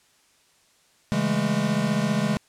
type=chord; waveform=square; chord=A major seventh; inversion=first; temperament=equal with one note detuned; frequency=138.59 / 164.81 / 204.9 / 220 Hz; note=C#3 / E3 / G#3 / A3; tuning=0 / 0 / -23 / 0 cents; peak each=-30 / -29 / -25 / -29 dBFS; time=1.12-2.37 s; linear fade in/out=0 ms; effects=white hiss -61 dBFS RMS until 2.48 s + low-pass 9000 Hz 12 dB/octave